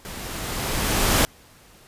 pink noise with level ramp, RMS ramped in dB -36 to -17 dBFS, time 0.05-1.25 s, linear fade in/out 0 ms, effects pink hiss -51 dBFS RMS until 1.87 s + resampled to 32000 Hz

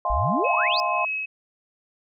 sine chord, F minor seventh, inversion third, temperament equal with one note detuned, 632 / 698.5 / 830.6 / 1046.5 Hz, Eb5 / F5 / Ab5 / C6, +27 / 0 / 0 / 0 cents, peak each -30 / -27 / -30 / -24 dBFS, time 0.05-1.05 s, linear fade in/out 2 ms
sine exponential sweep, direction up, 46.19 to 5240 Hz, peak -23 dBFS, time 0.1-0.8 s, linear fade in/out 0 ms
sine tone with tremolo, 2564 Hz, E7, 49 cents flat, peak -24 dBFS, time 0.44-1.26 s, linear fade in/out 10 ms, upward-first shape sine, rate 1.9 Hz, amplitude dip 55%
effects none

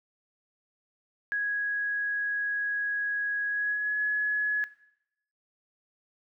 sine tone with pitch glide, 1661.2 to 1692.2 Hz, G#6 to G#6, 0 to +32 cents, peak -26 dBFS, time 1.32-4.64 s, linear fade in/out 0 ms, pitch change +32 cents, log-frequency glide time 3.48-3.96 s, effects noise-tail reverb RT60 0.8 s tail -17 dB re dry

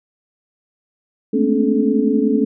sine tone cluster, 214 / 224.8 / 260.8 / 286.3 / 431.5 Hz, A3 / A3 / C4 / D4 / A4, -48 / +37 / -5 / -44 / -34 cents, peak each -22 / -19 / -19 / -19 / -20 dBFS, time 1.33-2.45 s, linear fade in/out 10 ms, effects none

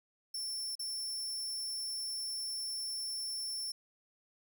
sawtooth tone with dropouts, 5390 Hz, E8, 38 cents sharp, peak -34 dBFS, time 0.34-3.72 s, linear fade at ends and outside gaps 5 ms, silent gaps 0.754-0.793 s, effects none

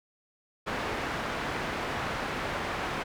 white low-pass noise, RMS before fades -33 dBFS, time 0.66-3.04 s, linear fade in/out 20 ms, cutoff 1600 Hz, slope 12 dB/octave, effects none

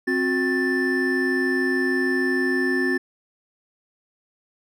triangle tone cluster, 262.9 / 362.7 / 1767 Hz, C4 / F#4 / A6, +8 / -34 / +7 cents, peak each -22 dBFS, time 0.07-2.98 s, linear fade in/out 10 ms, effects none

